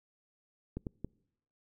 clicks, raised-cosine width 3 ms, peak -24 dBFS, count 3, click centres 0.77 / 0.868 / 1.046 s, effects noise-tail reverb RT60 0.8 s tail -26 dB re dry

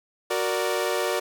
sawtooth chord, Gb augmented, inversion none, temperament equal, 370 / 466.2 / 587.3 Hz, Gb4 / Bb4 / D5, 0 / 0 / 0 cents, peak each -24 dBFS, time 0.3-1.2 s, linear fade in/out 10 ms, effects none

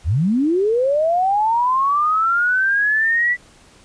sine linear sweep, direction up, 61.74 to 1975.5 Hz, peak -14 dBFS, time 0.04-3.37 s, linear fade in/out 50 ms, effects pink hiss -49 dBFS RMS until 3.84 s + resampled to 22050 Hz

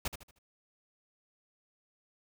pink noise with echo, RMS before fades -33 dBFS, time 0.05-0.08 s, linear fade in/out 5 ms, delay 77 ms, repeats 4, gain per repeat -9 dB, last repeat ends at 0.388 s, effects none

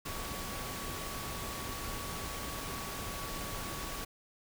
sine tone in noise, 1129 Hz, C#6, 31 cents sharp, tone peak -46 dBFS, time 0.05-4.05 s, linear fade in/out 10 ms, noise pink, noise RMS -40 dBFS, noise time 0.05-4.05 s, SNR -9 dB, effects none

